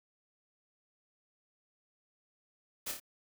white noise with echo, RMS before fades -38 dBFS, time 2.86-2.92 s, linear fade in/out 10 ms, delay 27 ms, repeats 3, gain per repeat -4 dB, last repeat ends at 3.001 s, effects none

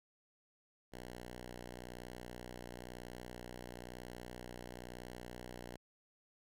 5% pulse tone with vibrato, 61 Hz, B1, 21 cents flat, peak -36 dBFS, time 0.92-5.77 s, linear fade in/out 10 ms, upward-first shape sine, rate 2.7 Hz, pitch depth 11 cents each way, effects none

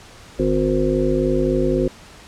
harmonic tone, 51.8 Hz, G#1, 4 cents flat, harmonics 1 / 3 / 5 / 7 / 9 / 10, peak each -24 / -25 / -22 / -20 / -27 / -23 dBFS, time 0.39-1.88 s, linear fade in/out 5 ms, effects pink hiss -43 dBFS RMS until 2.27 s + low-pass 8000 Hz 12 dB/octave

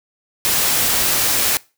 white noise, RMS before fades -17 dBFS, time 0.45-1.57 s, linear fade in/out 0 ms, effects noise-tail reverb RT60 0.3 s tail -22 dB re dry

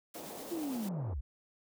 white noise with tremolo, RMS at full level -48 dBFS, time 0.14-0.89 s, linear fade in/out 5 ms, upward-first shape sine, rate 8.8 Hz, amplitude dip 30%
white band-pass noise, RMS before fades -47 dBFS, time 0.15-1.14 s, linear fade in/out 5 ms, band 170 to 780 Hz, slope 24 dB/octave
sine linear sweep, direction down, 350.4 to 53 Hz, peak -34 dBFS, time 0.51-1.21 s, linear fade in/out 10 ms
effects none

